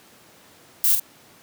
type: noise with echo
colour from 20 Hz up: violet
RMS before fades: -18 dBFS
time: 0.84-0.95 s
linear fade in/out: 0 ms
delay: 47 ms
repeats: 1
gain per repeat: -6 dB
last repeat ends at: 0.997 s
effects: pink hiss -51 dBFS RMS until 1.42 s + high-pass 150 Hz 12 dB/octave